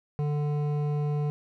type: tone with hard clipping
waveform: triangle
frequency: 147.5 Hz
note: D3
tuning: 8 cents sharp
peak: -27 dBFS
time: 0.19-1.3 s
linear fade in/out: 0 ms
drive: 15 dB
effects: none